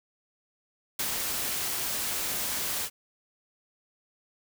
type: noise with ADSR envelope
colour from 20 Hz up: white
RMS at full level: -29 dBFS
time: 0.99-2.9 s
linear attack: 5 ms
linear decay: 51 ms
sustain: -2 dB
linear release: 58 ms
effects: none